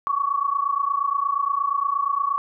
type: tone pair together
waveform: sine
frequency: 1108.7 / 1137.2 Hz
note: C#6 / C#6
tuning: 0 / +44 cents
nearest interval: unison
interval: 44 cents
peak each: -23 dBFS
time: 0.07-2.38 s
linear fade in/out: 0 ms
effects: none